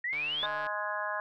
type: exponential sweep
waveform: sine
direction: up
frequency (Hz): 1864.7 to 3665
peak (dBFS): -30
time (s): 0.04-0.46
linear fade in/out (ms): 5
type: click train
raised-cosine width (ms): 0.3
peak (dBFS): -29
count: 81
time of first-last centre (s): 0.13-0.667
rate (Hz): 149
type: harmonic tone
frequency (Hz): 208.4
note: G#3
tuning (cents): +6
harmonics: 3 / 4 / 5 / 6 / 7 / 8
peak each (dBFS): -38 / -41 / -36 / -43 / -41 / -36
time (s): 0.43-1.2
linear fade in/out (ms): 0
effects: none